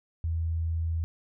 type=tone; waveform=sine; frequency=82.1 Hz; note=E2; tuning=6 cents flat; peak=-26 dBFS; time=0.24-1.04 s; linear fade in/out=0 ms; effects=none